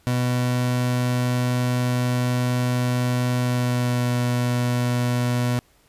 30% pulse tone with pitch glide, 124.1 to 122.6 Hz, B2 to B2, +9 to -12 cents, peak -17 dBFS, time 0.07-5.59 s, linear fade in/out 0 ms, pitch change -21 cents, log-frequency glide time 3.39-4.08 s, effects pink hiss -59 dBFS RMS until 5.88 s + resampled to 32000 Hz

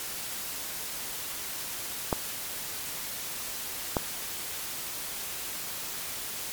clicks, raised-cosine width 1 ms, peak -10 dBFS, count 2, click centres 2.128 / 3.968 s, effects white hiss -36 dBFS RMS until 6.52 s + MP3 96 kbps

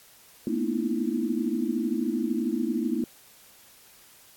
sine tone cluster, 220.5 / 238.4 / 251.4 / 307.8 / 335.4 Hz, A3 / A#3 / B3 / D#4 / E4, +4 / +39 / +31 / -19 / +30 cents, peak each -31 dBFS, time 0.47-3.04 s, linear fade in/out 2 ms, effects white hiss -54 dBFS RMS until 4.36 s + AAC 64 kbps

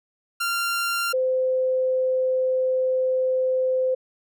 sawtooth / sine tone pair in turn, 1385 / 515.7 Hz, F6 / C5, -15 / -25 cents, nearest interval octave + perfect fourth, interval 1710 cents, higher first, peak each -19 dBFS, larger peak neither, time 0.4-1.13 / 1.13-3.95 s, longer second, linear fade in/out 10 ms, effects none

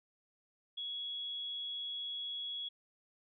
sine tone, 3348 Hz, G#7, 13 cents sharp, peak -38 dBFS, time 0.77-2.69 s, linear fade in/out 10 ms, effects none

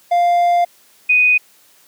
triangle / sine tone pair in turn, 698.5 / 2489 Hz, F5 / D#7, 0 / 0 cents, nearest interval octave + minor seventh, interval 2200 cents, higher second, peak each -9 dBFS, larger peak neither, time 0.11-0.65 / 1.09-1.38 s, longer first, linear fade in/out 10 ms, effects white hiss -51 dBFS RMS until 1.87 s + high-pass 150 Hz 12 dB/octave

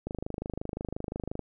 click train, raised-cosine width 2 ms, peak -20 dBFS, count 35, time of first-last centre 0.07-1.393 s, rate 25.7 Hz, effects none

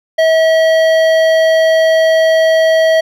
sine tone with hard clipping, 644 Hz, E5, 41 cents flat, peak -9 dBFS, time 0.18-3.01 s, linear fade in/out 10 ms, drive 12 dB, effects none

